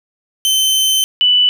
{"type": "tone pair in turn", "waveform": ["sawtooth", "sine"], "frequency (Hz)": [3078, 2977], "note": ["G7", "F#7"], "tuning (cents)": [-32, 10], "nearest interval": "minor second", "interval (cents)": 58, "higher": "first", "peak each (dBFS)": -8, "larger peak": "neither", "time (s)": [[0.45, 1.04], [1.21, 1.49]], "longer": "first", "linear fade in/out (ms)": 0, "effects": []}